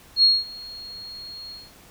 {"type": "tone with ADSR envelope", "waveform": "sine", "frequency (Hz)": 4290, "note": "C8", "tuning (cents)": 42, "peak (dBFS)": -11, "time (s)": [0.16, 1.72], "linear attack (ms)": 70, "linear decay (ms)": 210, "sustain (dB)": -24, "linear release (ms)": 210, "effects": ["pink hiss -50 dBFS RMS until 1.9 s"]}